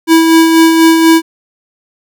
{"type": "tone with tremolo", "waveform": "square", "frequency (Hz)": 326.4, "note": "E4", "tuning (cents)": -17, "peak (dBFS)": -3, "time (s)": [0.07, 1.22], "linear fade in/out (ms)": 50, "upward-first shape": "sine", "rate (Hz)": 4.1, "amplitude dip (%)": 40, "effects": []}